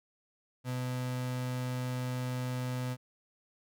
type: tone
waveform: 35% pulse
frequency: 126.2 Hz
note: B2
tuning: 38 cents sharp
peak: -31 dBFS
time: 0.64-2.97 s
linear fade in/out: 50 ms
effects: none